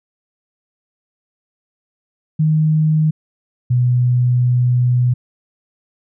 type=tone pair in turn; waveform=sine; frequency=155.56 / 123.8 Hz; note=D#3 / B2; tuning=0 / +5 cents; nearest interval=major third; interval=395 cents; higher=first; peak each=-11 dBFS; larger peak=neither; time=2.39-3.11 / 3.7-5.14 s; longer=second; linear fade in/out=10 ms; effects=none